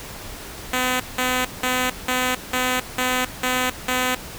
5% pulse tone bursts, 253.4 Hz, B3, 45 cents sharp, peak -8 dBFS, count 8, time 0.73-4.15 s, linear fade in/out 5 ms, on 270 ms, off 180 ms, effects pink hiss -36 dBFS RMS until 4.38 s

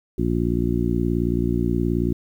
harmonic tone, 58.7 Hz, A#1, 13 cents sharp, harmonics 1 / 2 / 3 / 4 / 5 / 6, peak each -26 / -26 / -26 / -26 / -26 / -26 dBFS, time 0.18-2.13 s, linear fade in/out 5 ms, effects 9-bit

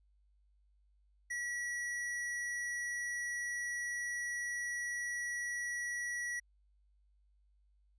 square tone, 1933 Hz, B6, 38 cents flat, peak -37 dBFS, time 1.3-6.4 s, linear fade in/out 10 ms, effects added 50 Hz sine -67 dBFS peak until 7.98 s + resampled to 22050 Hz

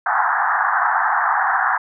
pink band-pass noise, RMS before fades -18 dBFS, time 0.06-1.78 s, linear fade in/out 5 ms, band 730 to 1800 Hz, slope 96 dB/octave, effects none

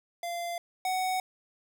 square tone pair in turn, 690 / 745.3 Hz, F5 / F#5, -21 / +12 cents, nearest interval minor second, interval 133 cents, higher second, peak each -33 / -28 dBFS, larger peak second, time 0.23-0.58 / 0.85-1.2 s, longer neither, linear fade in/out 2 ms, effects none

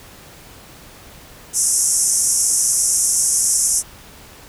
white band-pass noise, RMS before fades -17 dBFS, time 1.53-3.83 s, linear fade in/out 50 ms, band 5500 to 11000 Hz, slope 96 dB/octave, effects pink hiss -42 dBFS RMS until 4.48 s

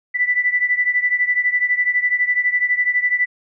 sine beating tone pair, 1975.5 / 1987.5 Hz, B6 / B6, 0 / +10 cents, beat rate 12 Hz, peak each -17 / -20 dBFS, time 0.14-3.26 s, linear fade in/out 20 ms, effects none

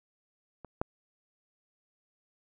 clicks, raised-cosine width 1 ms, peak -30 / -15 dBFS, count 2, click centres 0.647 / 0.815 s, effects none

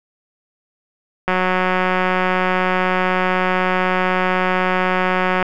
click train, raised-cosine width 0.5 ms, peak -3 dBFS, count 764, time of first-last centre 1.28-5.427 s, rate 184 Hz, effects none

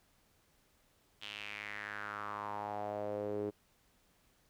sawtooth tone with band-pass filter sweep, 103.83 Hz, G#2, in tune, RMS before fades -41 dBFS, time 1.21-3.51 s, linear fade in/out 20 ms, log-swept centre 3200 to 380 Hz, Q 4.2, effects pink hiss -71 dBFS RMS until 4.49 s

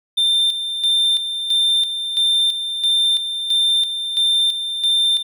triangle tone with tremolo, 3586 Hz, A7, 32 cents sharp, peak -12 dBFS, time 0.17-5.23 s, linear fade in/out 10 ms, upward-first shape square, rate 1.5 Hz, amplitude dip 60%, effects none

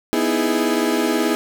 35% pulse chord, E major seventh, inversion second, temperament equal, 246.9 / 311.1 / 329.6 / 415.3 Hz, B3 / D#4 / E4 / G#4, 0 / 0 / 0 / 0 cents, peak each -21 dBFS, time 0.13-1.35 s, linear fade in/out 0 ms, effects none

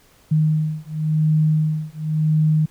sine beating tone pair, 154.7 / 155.63 Hz, D#3 / D#3, -10 / +1 cents, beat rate 0.93 Hz, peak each -19 dBFS, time 0.31-2.66 s, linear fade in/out 10 ms, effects pink hiss -54 dBFS RMS until 2.7 s

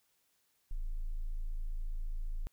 sine tone, 27.39 Hz, A0, 7 cents flat, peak -32 dBFS, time 0.71-2.47 s, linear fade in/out 0 ms, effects tanh soft clip ceiling -30 dBFS + white hiss -75 dBFS RMS until 2.52 s

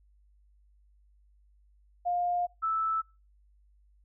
sine tone pair in turn, 707 / 1314.7 Hz, F5 / E6, +21 / -5 cents, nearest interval major seventh, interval 1074 cents, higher second, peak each -26 dBFS, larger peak neither, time 2.05-2.47 / 2.62-3.02 s, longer first, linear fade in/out 20 ms, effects noise-tail reverb RT60 0.3 s tail -25 dB re dry + added 50 Hz sine -60 dBFS peak until 4.04 s

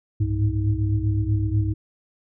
sine tone cluster, 65.7 / 101.3 / 105.6 / 109.3 / 316 Hz, C2 / G#2 / G#2 / A2 / D#4, +8 / -43 / +29 / -11 / +27 cents, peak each -28 / -21 / -29 / -28 / -30 dBFS, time 0.2-1.74 s, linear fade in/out 10 ms, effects none

